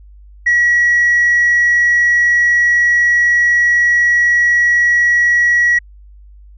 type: tone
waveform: sine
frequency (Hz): 1922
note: B6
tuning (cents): -48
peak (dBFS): -7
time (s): 0.46-5.79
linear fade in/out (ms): 10
effects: tanh soft clip ceiling -6 dBFS + added 50 Hz sine -37 dBFS peak until 6.57 s